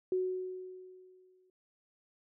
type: tone with exponential decay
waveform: sine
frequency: 370 Hz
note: F#4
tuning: in tune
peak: -27 dBFS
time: 0.12-1.5 s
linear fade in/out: 2 ms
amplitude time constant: 300 ms
effects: none